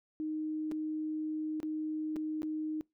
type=tone with dropouts; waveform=sine; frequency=310 Hz; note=D#4; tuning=6 cents flat; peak=-33 dBFS; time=0.2-2.81 s; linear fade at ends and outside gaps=0 ms; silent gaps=0.714-0.719 / 1.602-1.63 / 2.16-2.165 / 2.42-2.431 s; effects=noise-tail reverb RT60 0.2 s tail -25 dB re dry